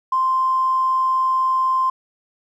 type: tone with tanh clipping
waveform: triangle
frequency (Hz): 1044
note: C6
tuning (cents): -4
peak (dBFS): -15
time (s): 0.12-1.9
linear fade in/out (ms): 5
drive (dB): 2
effects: none